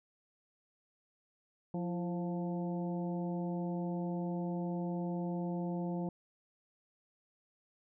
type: harmonic tone with a mistuned harmonic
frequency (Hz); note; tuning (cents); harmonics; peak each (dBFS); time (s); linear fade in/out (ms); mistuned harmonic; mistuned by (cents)
175.9; F3; +13; 1 / 2 / 3 / 4 / 5; -35 / -41 / -45 / -47 / -49; 1.74-6.09; 2; 2; -57
effects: none